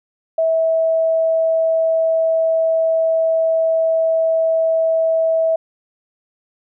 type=tone; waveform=sine; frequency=650 Hz; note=E5; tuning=24 cents flat; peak=-13 dBFS; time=0.38-5.56 s; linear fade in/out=5 ms; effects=none